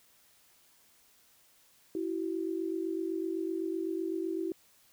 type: tone pair together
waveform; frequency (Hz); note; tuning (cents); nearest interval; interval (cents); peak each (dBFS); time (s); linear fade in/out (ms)
sine; 329.6 / 377.5; E4 / F#4; 0 / +35; major second; 235; -33 / -35; 1.95-4.52; 2
effects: white hiss -64 dBFS RMS until 4.92 s